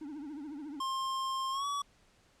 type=tone with vibrato; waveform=triangle; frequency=293.7 Hz; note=D4; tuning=in tune; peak=-38 dBFS; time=0.01-0.8 s; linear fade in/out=5 ms; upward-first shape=triangle; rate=14 Hz; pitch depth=160 cents each way
type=tone with pitch glide; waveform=square; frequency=1061 to 1137.2 Hz; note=C6 to C#6; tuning=+24 to +44 cents; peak=-33 dBFS; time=0.8-1.82 s; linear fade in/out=5 ms; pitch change=+120 cents; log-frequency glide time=1.51-1.66 s
effects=pink hiss -66 dBFS RMS until 2.4 s + low-pass 8000 Hz 12 dB/octave